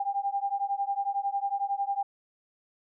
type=beating tone pair; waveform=sine; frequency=792 / 803 Hz; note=G5 / G5; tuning=+18 / +41 cents; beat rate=11 Hz; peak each=-30 / -30 dBFS; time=0-2.03 s; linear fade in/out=5 ms; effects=none